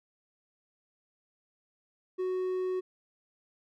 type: tone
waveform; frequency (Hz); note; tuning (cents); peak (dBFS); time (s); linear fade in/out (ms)
triangle; 369.9; F#4; 0; -27; 2.18-2.81; 20
effects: none